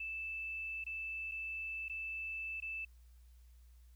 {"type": "tone with dropouts", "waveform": "sine", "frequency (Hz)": 2637, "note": "E7", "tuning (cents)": 0, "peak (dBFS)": -39, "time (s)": [0, 2.85], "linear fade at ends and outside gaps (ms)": 5, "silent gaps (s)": [[0.841, 0.864], [1.314, 1.318], [1.884, 1.896], [2.603, 2.622]], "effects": ["added 60 Hz sine -57 dBFS peak until 3.95 s", "white hiss -75 dBFS RMS until 3.95 s"]}